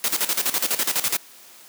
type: noise with tremolo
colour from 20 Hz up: white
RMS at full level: -21 dBFS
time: 0.04-1.17 s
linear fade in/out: 0 ms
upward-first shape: square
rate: 12 Hz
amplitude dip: 75%
effects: white hiss -47 dBFS RMS until 1.68 s + high-pass 200 Hz 12 dB/octave